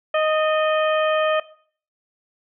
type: harmonic tone with a mistuned harmonic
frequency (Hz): 622.3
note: D#5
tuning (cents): 0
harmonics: 1 / 2 / 3 / 4 / 5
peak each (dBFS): -18 / -24 / -28 / -30 / -32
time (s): 0.14-1.4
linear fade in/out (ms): 5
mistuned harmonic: 3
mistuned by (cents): -39
effects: noise-tail reverb RT60 0.5 s tail -18 dB re dry